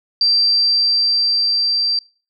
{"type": "tone with level ramp", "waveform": "sine", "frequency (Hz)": 4699, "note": "D8", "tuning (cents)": 0, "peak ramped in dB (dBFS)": [-11, -15], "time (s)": [0.21, 1.99], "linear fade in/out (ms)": 2, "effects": ["noise-tail reverb RT60 0.4 s tail -25 dB re dry"]}